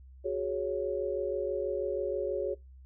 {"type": "chord", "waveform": "sine", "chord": "F# suspended second", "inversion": "none", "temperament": "just", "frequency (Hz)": [370, 416.2, 555], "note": ["F#4", "G#4", "C#5"], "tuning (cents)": [0, 4, 2], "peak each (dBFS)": [-34, -34, -33], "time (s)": [0.24, 2.55], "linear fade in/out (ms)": 20, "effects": ["noise-tail reverb RT60 0.2 s tail -23 dB re dry", "added 65 Hz sine -49 dBFS peak until 2.85 s"]}